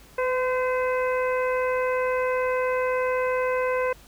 harmonic tone with a mistuned harmonic, 512 Hz, C5, 38 cents flat, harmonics 1 / 2 / 3 / 4 / 5, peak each -23 / -29 / -33 / -35 / -37 dBFS, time 0.18-3.93 s, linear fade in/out 5 ms, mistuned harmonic 1, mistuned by -18 cents, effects added 50 Hz sine -52 dBFS peak until 4.07 s + pink hiss -52 dBFS RMS until 4.07 s

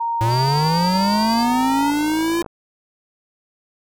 sine tone with pitch glide, 929 to 922.1 Hz, A#5 to A#5, -6 to -19 cents, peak -19 dBFS, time 0-1.91 s, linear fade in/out 10 ms, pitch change -13 cents, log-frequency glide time 0.41-1.3 s
square linear sweep, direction up, 110 to 342.7 Hz, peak -18 dBFS, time 0.21-2.42 s, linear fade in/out 0 ms
click train, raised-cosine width 1 ms, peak -20 dBFS, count 124, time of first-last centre 0.23-2.462 s, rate 55.1 Hz
sine tone with tremolo, 4679 Hz, D8, 7 cents flat, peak -24 dBFS, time 0.29-1.46 s, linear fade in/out 50 ms, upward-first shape triangle, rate 11 Hz, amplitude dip 45%
effects none

